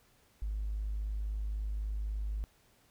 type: tone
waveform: triangle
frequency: 51.91 Hz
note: G#1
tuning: in tune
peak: -29 dBFS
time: 0.42-2.44 s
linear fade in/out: 0 ms
effects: tanh soft clip ceiling -30 dBFS + pink hiss -67 dBFS RMS until 2.9 s